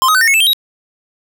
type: tone with pitch steps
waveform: square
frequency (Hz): 1046.5 / 1259 / 1514.6 / 1822.1 / 2192 / 2637 / 3172 / 3816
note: C6 / D#6 / F#6 / A#6 / C#7 / E7 / G7 / A#7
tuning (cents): 0 / +20 / +40 / -40 / -20 / 0 / +20 / +40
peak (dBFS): -9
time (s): 0.02-0.532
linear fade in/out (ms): 0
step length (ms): 64
effects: none